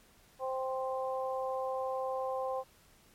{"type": "harmonic tone", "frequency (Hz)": 261.6, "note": "C4", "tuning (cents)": 0, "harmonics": [2, 3, 4], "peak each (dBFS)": [-34, -38, -40], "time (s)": [0.39, 2.64], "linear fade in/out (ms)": 50, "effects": ["pink hiss -63 dBFS RMS until 3.14 s", "MP3 64 kbps"]}